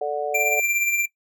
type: harmonic tone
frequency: 146.83 Hz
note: D3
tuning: in tune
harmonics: 3 / 4 / 5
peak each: -27 / -27 / -27 dBFS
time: 0.01-0.6 s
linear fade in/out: 5 ms
type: tone with tremolo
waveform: square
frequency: 2364 Hz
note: D7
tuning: 11 cents sharp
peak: -18 dBFS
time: 0.34-1.06 s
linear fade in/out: 10 ms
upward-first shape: triangle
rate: 17 Hz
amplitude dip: 50%
effects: noise-tail reverb RT60 0.1 s tail -19 dB re dry